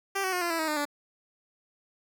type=tone with pitch steps; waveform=10% pulse; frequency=392 / 375.6 / 359.9 / 344.8 / 330.4 / 316.6 / 303.3 / 290.6 Hz; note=G4 / F#4 / F#4 / F4 / E4 / D#4 / D#4 / D4; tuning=0 / +26 / -48 / -22 / +4 / +30 / -44 / -18 cents; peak=-19 dBFS; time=0.15-0.854 s; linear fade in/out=10 ms; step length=88 ms; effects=none